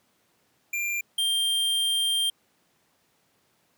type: tone pair in turn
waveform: square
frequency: 2382 / 3180 Hz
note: D7 / G7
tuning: +24 / +24 cents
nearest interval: perfect fourth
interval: 500 cents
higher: second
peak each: -27 / -23 dBFS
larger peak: second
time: 0.73-1.01 / 1.18-2.3 s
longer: second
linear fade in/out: 5 ms
effects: pink hiss -67 dBFS RMS until 3.77 s + high-pass 150 Hz 12 dB/octave